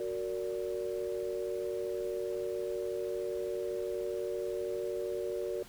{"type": "chord", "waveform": "sine", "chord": "Gb augmented", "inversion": "none", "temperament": "just", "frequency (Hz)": [370, 462.5, 578.1], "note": ["Gb4", "Bb4", "D5"], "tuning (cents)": [0, -14, -27], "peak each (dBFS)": [-36, -37, -39], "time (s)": [0, 5.63], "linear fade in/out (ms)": 2, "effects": ["pink hiss -54 dBFS RMS until 5.68 s"]}